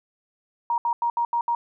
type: tone bursts at uneven times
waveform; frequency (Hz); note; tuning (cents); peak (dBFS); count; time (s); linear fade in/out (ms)
sine; 943; A#5; +20; -20; 6; 0.7-0.78 / 0.85-0.93 / 1.02-1.1 / 1.17-1.25 / 1.33-1.41 / 1.48-1.55; 2
effects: none